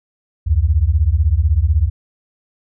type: beating tone pair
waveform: sine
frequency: 69.3 / 85.3 Hz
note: C#2 / F2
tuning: 0 / -40 cents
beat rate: 16 Hz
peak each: -14 dBFS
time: 0.46-1.9 s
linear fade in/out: 20 ms
effects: none